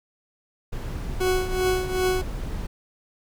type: noise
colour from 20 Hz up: brown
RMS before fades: -30 dBFS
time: 0.72-2.67 s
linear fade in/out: 10 ms
type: tone with tremolo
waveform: 40% pulse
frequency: 370 Hz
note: F#4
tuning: in tune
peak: -18 dBFS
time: 1.2-2.22 s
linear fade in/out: 10 ms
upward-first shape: triangle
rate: 2.6 Hz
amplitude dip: 80%
effects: none